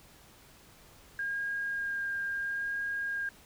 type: tone with vibrato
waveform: sine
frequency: 1616 Hz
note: G#6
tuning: 48 cents flat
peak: -31 dBFS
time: 1.19-3.29 s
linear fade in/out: 2 ms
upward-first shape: sine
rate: 0.74 Hz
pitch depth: 12 cents each way
effects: pink hiss -57 dBFS RMS until 3.45 s